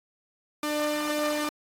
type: tone pair together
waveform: sawtooth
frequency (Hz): 299.7 / 597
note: D4 / D5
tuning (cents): +35 / +28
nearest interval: octave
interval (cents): 1193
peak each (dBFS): -25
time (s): 0.63-1.49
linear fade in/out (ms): 2
effects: AAC 48 kbps